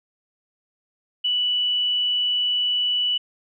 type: tone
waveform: sine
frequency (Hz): 2960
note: F#7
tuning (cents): 0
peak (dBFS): -19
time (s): 1.24-3.18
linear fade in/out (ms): 10
effects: none

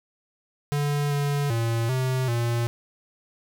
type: tone with pitch steps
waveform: square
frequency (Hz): 145 / 143.4 / 115.3 / 129.5 / 117.9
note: D3 / D3 / A#2 / C3 / A#2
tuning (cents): -22 / -41 / -19 / -17 / +20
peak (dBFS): -23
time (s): 0.72-2.67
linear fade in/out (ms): 0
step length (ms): 390
effects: none

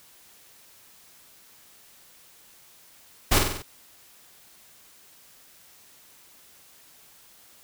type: noise with echo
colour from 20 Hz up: pink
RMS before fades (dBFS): -19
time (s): 3.31-3.39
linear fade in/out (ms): 10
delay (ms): 47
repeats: 5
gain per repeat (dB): -4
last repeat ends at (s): 3.625
effects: white hiss -54 dBFS RMS until 7.63 s

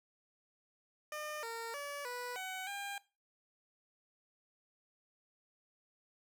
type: tone with pitch steps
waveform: 15% pulse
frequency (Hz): 605 / 459.2 / 573 / 491.5 / 751 / 802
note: D#5 / A#4 / D5 / B4 / F#5 / G5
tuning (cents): -49 / -26 / -43 / -8 / +26 / +39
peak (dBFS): -34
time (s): 1.12-2.98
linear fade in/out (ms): 2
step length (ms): 310
effects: noise-tail reverb RT60 0.3 s tail -20 dB re dry

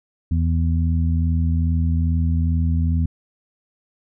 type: harmonic tone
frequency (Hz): 82.41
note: E2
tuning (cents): 0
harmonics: 1 / 2 / 3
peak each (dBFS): -17 / -24 / -27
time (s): 0.31-3.06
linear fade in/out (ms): 5
effects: none

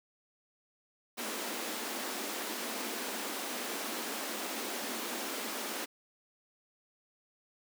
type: high-pass noise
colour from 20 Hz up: pink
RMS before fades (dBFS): -38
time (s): 1.17-5.86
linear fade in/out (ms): 20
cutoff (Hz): 210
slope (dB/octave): 96
effects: none

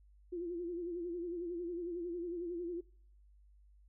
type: tone with vibrato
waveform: sine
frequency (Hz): 346.6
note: F4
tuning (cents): -13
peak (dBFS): -37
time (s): 0.32-2.81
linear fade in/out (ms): 10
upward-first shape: sine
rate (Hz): 11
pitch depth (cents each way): 69
effects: noise-tail reverb RT60 0.6 s tail -25 dB re dry + added 50 Hz sine -60 dBFS peak until 3.88 s

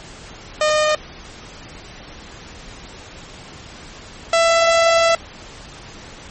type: tone pair in turn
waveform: sawtooth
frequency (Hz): 611 / 666.8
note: D#5 / E5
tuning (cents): -32 / +20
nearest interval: major second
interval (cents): 152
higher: second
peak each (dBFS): -10 / -8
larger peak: second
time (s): 0.61-0.95 / 4.33-5.15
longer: second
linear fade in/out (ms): 2
effects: pink hiss -38 dBFS RMS until 6.3 s + MP3 32 kbps

